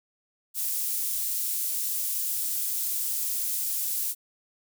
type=high-pass noise; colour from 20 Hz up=pink; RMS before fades=-29 dBFS; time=0.54-4.15 s; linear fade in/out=50 ms; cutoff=11000 Hz; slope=12 dB/octave; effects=none